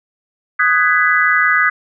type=chord; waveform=sine; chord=G# minor seventh; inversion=second; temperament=just; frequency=1245.9 / 1495.1 / 1661.2 / 1993.5 Hz; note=D#6 / F#6 / G#6 / B6; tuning=+2 / +18 / 0 / +16 cents; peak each=-16 dBFS; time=0.59-1.7 s; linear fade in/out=10 ms; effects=none